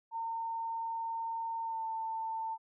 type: tone with pitch glide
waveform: sine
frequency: 911 to 894.8 Hz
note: A#5 to A5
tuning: -40 to +29 cents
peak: -34 dBFS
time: 0.11-2.58 s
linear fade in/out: 50 ms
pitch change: -31 cents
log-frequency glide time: 1.62-1.85 s
effects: none